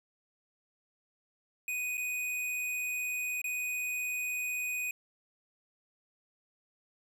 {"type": "tone with dropouts", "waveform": "square", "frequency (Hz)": 2489, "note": "D#7", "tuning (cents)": 0, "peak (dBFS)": -33, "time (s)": [1.68, 4.91], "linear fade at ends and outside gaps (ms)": 2, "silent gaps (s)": [[1.972, 1.978], [3.417, 3.442]], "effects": []}